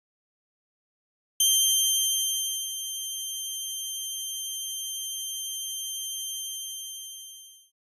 15% pulse tone with ADSR envelope, 3147 Hz, G7, 6 cents sharp, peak -11 dBFS, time 1.4-7.72 s, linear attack 3 ms, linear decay 1300 ms, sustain -13 dB, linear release 1400 ms, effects resampled to 32000 Hz

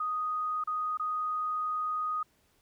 sine tone with dropouts, 1244.5 Hz, D#6, in tune, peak -29 dBFS, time 0-2.23 s, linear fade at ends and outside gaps 5 ms, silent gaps 0.639-0.673 / 0.973-0.996 s, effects pink hiss -69 dBFS RMS until 2.61 s

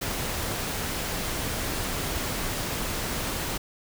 pink noise, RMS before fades -30 dBFS, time 0.01-3.58 s, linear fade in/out 10 ms, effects none

